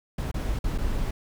brown noise with dropouts, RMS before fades -27 dBFS, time 0.18-1.11 s, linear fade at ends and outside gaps 5 ms, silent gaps 0.315-0.341 / 0.59-0.64 / 0.779-0.783 s, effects none

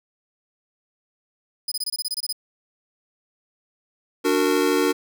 sawtooth tone bursts, 4997 Hz, D#8, 7 cents sharp, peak -21 dBFS, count 11, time 1.68-2.327 s, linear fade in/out 5 ms, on 37 ms, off 24 ms
square chord, D augmented, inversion none, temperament just, 293.7 / 367.1 / 458.9 Hz, D4 / F#4 / A#4, 0 / -14 / -27 cents, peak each -23 dBFS, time 4.24-4.93 s, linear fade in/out 20 ms
effects none

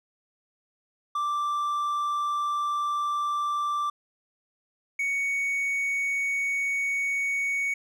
triangle tone pair in turn, 1174.7 / 2231 Hz, D6 / C#7, 0 / +11 cents, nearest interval major seventh, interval 1111 cents, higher second, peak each -23 dBFS, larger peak neither, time 1.15-3.9 / 4.99-7.74 s, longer neither, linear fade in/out 5 ms, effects none

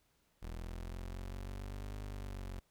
30% pulse exponential two-way sweep, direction up then down, 40.73 to 50.8 to 45.4 Hz, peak -39 dBFS, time 0.42-2.6 s, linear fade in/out 10 ms, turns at 2 s, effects pink hiss -75 dBFS RMS until 2.7 s

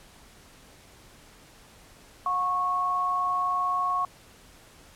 sine tone pair together, 723 / 1100 Hz, F#5 / C#6, -40 / -14 cents, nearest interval perfect fifth, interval 726 cents, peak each -32 / -24 dBFS, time 2.26-4.05 s, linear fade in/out 2 ms, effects pink hiss -53 dBFS RMS until 4.95 s + low-pass 12000 Hz 12 dB/octave

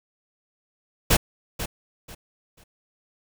pink noise with echo, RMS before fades -17 dBFS, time 1.1-1.17 s, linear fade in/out 10 ms, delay 490 ms, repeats 3, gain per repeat -12 dB, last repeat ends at 2.64 s, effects none

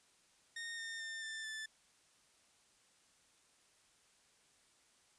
sawtooth tone with pitch steps, 1844 / 1821.8 / 1799.8 / 1778.1 / 1756.7 Hz, A#6 / A#6 / A6 / A6 / A6, -19 / -40 / +39 / +18 / -3 cents, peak -39 dBFS, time 0.56-1.66 s, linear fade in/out 5 ms, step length 220 ms, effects white hiss -70 dBFS RMS until 5.18 s + resampled to 22050 Hz

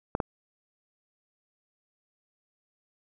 clicks, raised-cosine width 1 ms, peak -13 dBFS, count 2, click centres 0.151 / 0.202 s, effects none

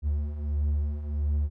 triangle beating tone pair, 72.4 / 73.9 Hz, D2 / D2, -24 / +11 cents, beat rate 1.5 Hz, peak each -30 / -24 dBFS, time 0.02-1.5 s, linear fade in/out 50 ms, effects none

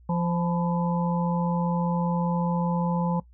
harmonic tone with a mistuned harmonic, 173 Hz, F3, 16 cents flat, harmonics 1 / 3 / 5 / 6, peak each -23 / -33 / -32 / -35 dBFS, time 0.09-3.2 s, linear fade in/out 5 ms, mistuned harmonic 6, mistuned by -65 cents, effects noise-tail reverb RT60 0.1 s tail -20 dB re dry + added 60 Hz sine -50 dBFS peak until 3.33 s

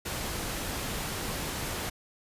pink noise, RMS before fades -34 dBFS, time 0.05-1.9 s, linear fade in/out 10 ms, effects resampled to 32000 Hz

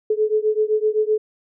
sine beating tone pair, 426.4 / 434.2 Hz, G#4 / A4, +46 / -23 cents, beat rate 7.8 Hz, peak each -19 / -20 dBFS, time 0.1-1.18 s, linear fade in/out 5 ms, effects none

